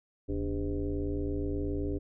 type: tone with frequency modulation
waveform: sine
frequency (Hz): 184.6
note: F#3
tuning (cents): -4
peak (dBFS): -29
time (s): 0.28-1.99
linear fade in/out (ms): 20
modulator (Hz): 107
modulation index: 2.4
effects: none